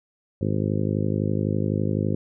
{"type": "harmonic tone", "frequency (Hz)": 51.9, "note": "G#1", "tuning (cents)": 0, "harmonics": [2, 3, 4, 5, 6, 7, 8, 9, 10], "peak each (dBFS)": [-26, -27, -28, -31, -32, -32, -35, -37, -36], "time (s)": [0.41, 2.15], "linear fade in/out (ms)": 5, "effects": []}